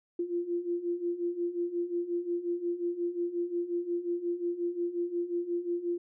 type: beating tone pair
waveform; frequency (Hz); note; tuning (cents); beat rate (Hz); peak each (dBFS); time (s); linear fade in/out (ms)
sine; 343.7 / 349.3; F4 / F4; -28 / 0; 5.6; -35 / -31; 0.19-5.98; 5
effects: none